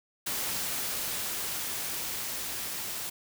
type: noise with level ramp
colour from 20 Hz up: white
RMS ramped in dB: -32 to -36 dBFS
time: 0.26-3.1 s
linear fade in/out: 10 ms
effects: none